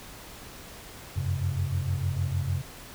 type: tone cluster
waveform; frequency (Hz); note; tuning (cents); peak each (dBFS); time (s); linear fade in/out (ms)
sine; 89.5 / 96.1 / 134.8; F2 / G2 / C#3; +43 / -34 / -48; -30; 1.16-2.62; 10
effects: pink hiss -45 dBFS RMS until 2.94 s